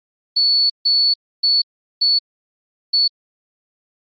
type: tone bursts at uneven times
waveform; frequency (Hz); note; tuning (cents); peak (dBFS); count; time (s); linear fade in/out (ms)
sine; 4435; C#8; 0; -12; 5; 0.36-0.7 / 0.85-1.14 / 1.43-1.62 / 2.01-2.19 / 2.93-3.08; 10
effects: Opus 32 kbps